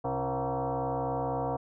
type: tone with frequency modulation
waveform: sine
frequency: 133.5 Hz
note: C3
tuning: 35 cents sharp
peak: -28 dBFS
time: 0.04-1.57 s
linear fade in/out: 10 ms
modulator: 203 Hz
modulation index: 4.2
effects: none